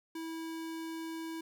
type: tone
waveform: square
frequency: 325.7 Hz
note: E4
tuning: 21 cents flat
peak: -39 dBFS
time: 0.15-1.41 s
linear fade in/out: 5 ms
effects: none